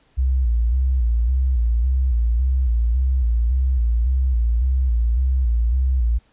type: tone with vibrato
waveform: sine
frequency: 61.1 Hz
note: B1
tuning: 18 cents flat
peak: -15 dBFS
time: 0.17-6.19 s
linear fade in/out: 20 ms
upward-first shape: square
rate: 1.8 Hz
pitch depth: 98 cents each way
effects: pink hiss -60 dBFS RMS until 6.32 s + resampled to 8000 Hz